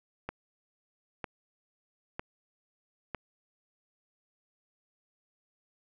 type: click train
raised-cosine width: 0.5 ms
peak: -20 dBFS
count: 4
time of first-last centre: 0.29-3.147 s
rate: 1.05 Hz
effects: none